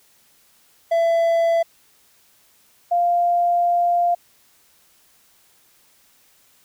triangle / sine tone pair in turn, 669 / 697.7 Hz, E5 / F5, +25 / -2 cents, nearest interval minor second, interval 73 cents, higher second, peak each -13 / -15 dBFS, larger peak first, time 0.91-1.63 / 2.91-4.15 s, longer second, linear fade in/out 10 ms, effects white hiss -57 dBFS RMS until 6.64 s

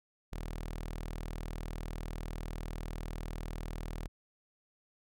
sawtooth tone, 40 Hz, D#1, 49 cents sharp, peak -34 dBFS, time 0.32-4.08 s, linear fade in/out 10 ms, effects none

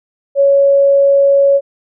sine tone, 557 Hz, C#5, 8 cents sharp, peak -6 dBFS, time 0.35-1.61 s, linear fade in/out 50 ms, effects none

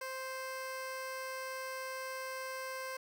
15% pulse tone, 523.3 Hz, C5, in tune, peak -33 dBFS, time 0.01-2.97 s, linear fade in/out 5 ms, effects none

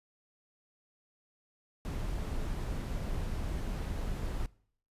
brown noise, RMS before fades -35 dBFS, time 1.85-4.46 s, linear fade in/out 0 ms, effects noise-tail reverb RT60 0.6 s tail -23 dB re dry + resampled to 32000 Hz

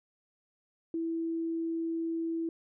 sine tone, 329.5 Hz, E4, 1 cent flat, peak -30 dBFS, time 0.94-2.49 s, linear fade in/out 2 ms, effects none

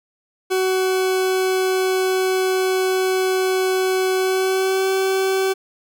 40% pulse tone with pitch glide, 375.1 to 382.5 Hz, F#4 to G4, +24 to -42 cents, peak -16 dBFS, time 0.5-5.54 s, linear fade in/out 20 ms, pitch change +34 cents, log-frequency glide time 4.15-4.89 s, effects none

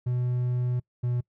triangle tone pair in turn, 123.8 / 122.38 Hz, B2 / B2, +5 / -15 cents, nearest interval unison, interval 20 cents, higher first, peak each -22 dBFS, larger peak neither, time 0.06-0.8 / 1.03-1.21 s, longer first, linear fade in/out 10 ms, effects noise-tail reverb RT60 0.1 s tail -24 dB re dry

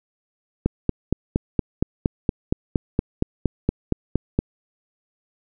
click train, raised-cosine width 3 ms, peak -5 dBFS, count 17, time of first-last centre 0.66-4.39 s, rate 4.29 Hz, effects none

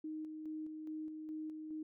sine tone with tremolo, 311.1 Hz, D#4, in tune, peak -40 dBFS, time 0.04-1.83 s, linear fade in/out 5 ms, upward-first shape square, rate 2.4 Hz, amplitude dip 35%, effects none

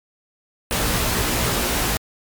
pink noise with comb filter, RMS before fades -21 dBFS, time 0.71-1.97 s, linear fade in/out 0 ms, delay 17 ms, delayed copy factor +0.6, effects MP3 96 kbps

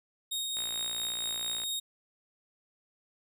sawtooth tone with tremolo, 3729 Hz, A#7, in tune, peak -28 dBFS, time 0.31-1.8 s, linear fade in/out 10 ms, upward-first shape triangle, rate 4.4 Hz, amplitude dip 25%
click train, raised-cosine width 0.3 ms, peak -28 dBFS, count 63, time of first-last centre 0.57-1.635 s, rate 58.2 Hz
effects none

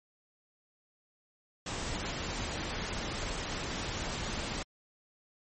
pink noise, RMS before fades -36 dBFS, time 1.66-4.63 s, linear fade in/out 5 ms, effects MP3 32 kbps

